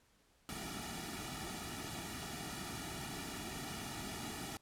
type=noise with comb filter; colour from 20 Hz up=pink; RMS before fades=-44 dBFS; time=0.49-4.57 s; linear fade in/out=0 ms; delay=1.9 ms; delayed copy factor=-0.85; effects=pink hiss -71 dBFS RMS until 4.61 s + low-pass 12000 Hz 12 dB/octave